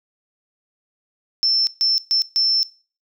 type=tone bursts at uneven times; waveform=sine; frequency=5340 Hz; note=E8; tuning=22 cents sharp; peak=-14 dBFS; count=4; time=1.43-1.67 / 1.81-1.98 / 2.11-2.22 / 2.36-2.63 s; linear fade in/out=0 ms; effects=noise-tail reverb RT60 0.4 s tail -23 dB re dry